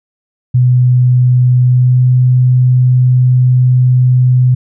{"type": "tone with pitch glide", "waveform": "sine", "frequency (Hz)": [125.1, 126.33], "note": ["B2", "B2"], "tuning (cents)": [23, 40], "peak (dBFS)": -5, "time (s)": [0.54, 4.55], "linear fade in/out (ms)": 10, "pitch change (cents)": 17, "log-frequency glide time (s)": [1.63, 2.05], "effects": []}